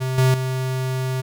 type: tone with level steps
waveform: square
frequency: 129.9 Hz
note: C3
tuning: 12 cents flat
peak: -22 / -14 / -22 dBFS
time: 0-1.22 s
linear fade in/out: 20 ms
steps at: 0.18 / 0.34 s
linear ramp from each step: 2 ms
effects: none